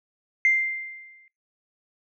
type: tone with exponential decay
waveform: sine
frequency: 2093 Hz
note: C7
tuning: in tune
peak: -14 dBFS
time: 0.45-1.28 s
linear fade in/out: 1 ms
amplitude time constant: 180 ms
effects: noise-tail reverb RT60 0.2 s tail -23 dB re dry + tanh soft clip ceiling -10 dBFS